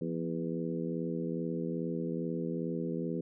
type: harmonic tone with a mistuned harmonic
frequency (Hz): 82.41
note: E2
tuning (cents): 0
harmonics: 2 / 3 / 4 / 5 / 6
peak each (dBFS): -36 / -38 / -39 / -40 / -41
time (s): 0.01-3.21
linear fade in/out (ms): 5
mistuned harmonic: 2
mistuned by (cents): +63
effects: none